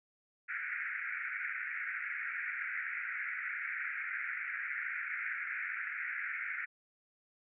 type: band-pass noise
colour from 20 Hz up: white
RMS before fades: -39 dBFS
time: 0.48-6.66 s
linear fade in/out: 20 ms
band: 1400 to 2300 Hz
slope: 96 dB/octave
effects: none